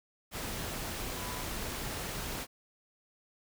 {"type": "tone in noise", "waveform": "sine", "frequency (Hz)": 995, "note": "B5", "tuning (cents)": 13, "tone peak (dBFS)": -45, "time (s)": [1.15, 1.47], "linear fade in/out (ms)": 50, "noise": "pink", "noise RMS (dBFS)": -38, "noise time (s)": [0.31, 2.47], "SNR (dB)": -10, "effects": []}